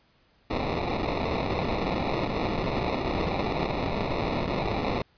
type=noise with sample-and-hold; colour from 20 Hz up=white; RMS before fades=-28 dBFS; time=0.5-5.02 s; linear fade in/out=5 ms; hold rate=1575 Hz; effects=pink hiss -64 dBFS RMS until 5.17 s + resampled to 11025 Hz